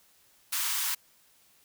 white high-pass noise, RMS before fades -30 dBFS, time 0.52-0.95 s, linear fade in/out 10 ms, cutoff 880 Hz, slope 96 dB/octave, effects white hiss -63 dBFS RMS until 1.64 s

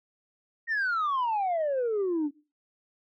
sine exponential sweep, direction down, 1884 to 280 Hz, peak -23 dBFS, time 0.67-2.31 s, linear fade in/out 50 ms, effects noise-tail reverb RT60 0.3 s tail -19 dB re dry + tanh soft clip ceiling -23 dBFS

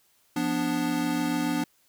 square chord, B diminished, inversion second, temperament equal, 174.61 / 246.9 / 293.7 Hz, F3 / B3 / D4, 0 / 0 / 0 cents, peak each -34 / -30 / -28 dBFS, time 0.36-1.64 s, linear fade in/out 5 ms, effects white hiss -65 dBFS RMS until 1.88 s

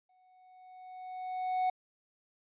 triangle tone with exponential growth, 740 Hz, F#5, in tune, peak -24 dBFS, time 0.09-1.7 s, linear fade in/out 5 ms, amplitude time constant 350 ms, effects resampled to 8000 Hz

